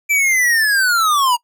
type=linear sweep; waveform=square; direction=down; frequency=2344 to 936 Hz; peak=-13 dBFS; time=0.09-1.37 s; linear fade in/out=20 ms; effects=noise-tail reverb RT60 0.1 s tail -24 dB re dry